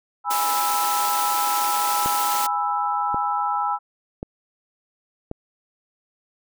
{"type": "chord", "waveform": "sine", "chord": "E major", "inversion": "first", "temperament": "just", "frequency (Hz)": [824.1, 988.9, 1318.5], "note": ["G#5", "B5", "E6"], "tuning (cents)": [-14, 2, 0], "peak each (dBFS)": [-24, -26, -25], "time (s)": [0.24, 3.79], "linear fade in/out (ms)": 50}
{"type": "high-pass noise", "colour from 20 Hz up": "white", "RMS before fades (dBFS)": -27, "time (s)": [0.3, 2.47], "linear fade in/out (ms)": 10, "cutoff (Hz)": 270, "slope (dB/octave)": 24}
{"type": "click train", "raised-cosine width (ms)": 2, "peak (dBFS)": -16, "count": 4, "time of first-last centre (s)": [2.06, 5.314], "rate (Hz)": 0.922}
{"effects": []}